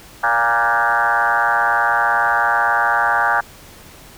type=tone with frequency modulation; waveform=sine; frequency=1174 Hz; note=D6; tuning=1 cent flat; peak=-13 dBFS; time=0.23-3.41 s; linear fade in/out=10 ms; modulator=118 Hz; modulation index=4; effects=pink hiss -42 dBFS RMS until 4.17 s